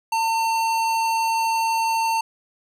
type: tone with hard clipping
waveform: sine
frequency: 903 Hz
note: A5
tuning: 45 cents sharp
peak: -21 dBFS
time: 0.12-2.21 s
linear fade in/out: 5 ms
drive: 18 dB
effects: none